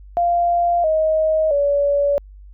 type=tone with pitch steps; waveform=sine; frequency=694 / 629.1 / 570.3 Hz; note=F5 / D#5 / C#5; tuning=-11 / +19 / +49 cents; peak=-14 dBFS; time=0.17-2.18 s; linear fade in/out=0 ms; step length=670 ms; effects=added 49 Hz sine -38 dBFS peak until 2.53 s